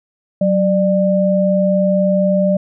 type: tone pair together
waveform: sine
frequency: 187.84 / 596 Hz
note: F#3 / D5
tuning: +26 / +25 cents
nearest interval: octave + minor sixth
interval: 1999 cents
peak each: -14 dBFS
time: 0.41-2.57 s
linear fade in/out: 5 ms
effects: none